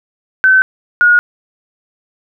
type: tone pair in turn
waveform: sine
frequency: 1528 / 1442.2 Hz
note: G6 / F#6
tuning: -45 / -45 cents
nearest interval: minor second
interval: 100 cents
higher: first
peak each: -5 dBFS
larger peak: neither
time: 0.44-0.62 / 1.01-1.19 s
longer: neither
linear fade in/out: 0 ms
effects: none